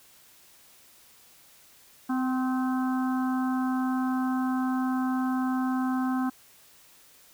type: harmonic tone with a mistuned harmonic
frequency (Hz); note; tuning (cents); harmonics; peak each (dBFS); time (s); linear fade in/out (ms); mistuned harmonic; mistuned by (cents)
257.3; C4; -29; 1 / 3 / 4 / 5 / 6; -25 / -35 / -37 / -39 / -41; 2.09-6.3; 10; 4; +34
effects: white hiss -56 dBFS RMS until 7.33 s